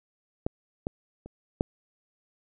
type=clicks; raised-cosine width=2 ms; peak=-13 / -16 / -29 / -10 dBFS; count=4; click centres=0.465 / 0.869 / 1.26 / 1.609 s; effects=none